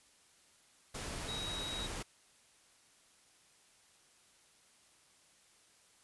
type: tone in noise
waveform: sine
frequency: 3819 Hz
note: A#7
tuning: 41 cents sharp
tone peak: -40 dBFS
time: 1.28-1.87 s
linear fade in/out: 10 ms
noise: pink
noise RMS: -42 dBFS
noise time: 0.94-2.03 s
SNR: -1 dB
effects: white hiss -66 dBFS RMS until 6.03 s + resampled to 24000 Hz